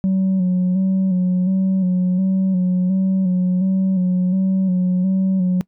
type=tone with vibrato; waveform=sine; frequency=186 Hz; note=F#3; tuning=9 cents sharp; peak=-12 dBFS; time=0.04-5.61 s; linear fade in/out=0 ms; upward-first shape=square; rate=1.4 Hz; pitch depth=37 cents each way; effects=noise-tail reverb RT60 0.1 s tail -24 dB re dry + tanh soft clip ceiling -13 dBFS